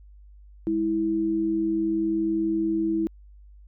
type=tone pair together; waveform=sine; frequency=205.4 / 326 Hz; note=G#3 / E4; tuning=-19 / -19 cents; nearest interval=minor sixth; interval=800 cents; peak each=-31 / -22 dBFS; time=0.67-3.07 s; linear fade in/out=0 ms; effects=added 50 Hz sine -46 dBFS peak until 3.67 s